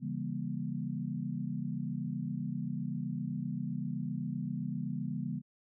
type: chord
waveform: sine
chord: C# diminished seventh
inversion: none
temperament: just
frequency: 138.59 / 166.31 / 199.57 / 239.5 Hz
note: C#3 / E3 / G3 / Bb3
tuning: 0 / +16 / +31 / +47 cents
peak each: -39 / -39 / -39 / -39 dBFS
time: 0-5.42 s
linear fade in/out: 50 ms
effects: none